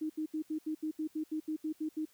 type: tone bursts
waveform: sine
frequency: 311.1 Hz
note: D#4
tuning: in tune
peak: -32 dBFS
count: 13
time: 0.01-2.054 s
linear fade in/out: 10 ms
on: 88 ms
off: 75 ms
effects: white hiss -66 dBFS RMS until 2.13 s